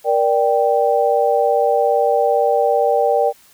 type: chord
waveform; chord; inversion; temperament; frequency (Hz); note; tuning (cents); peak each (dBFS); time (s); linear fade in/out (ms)
sine; G minor; first; just; 470.4 / 588 / 784; Bb4 / D5 / G5; +16 / +2 / 0; -17; 0.04-3.33; 50
effects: white hiss -50 dBFS RMS until 3.53 s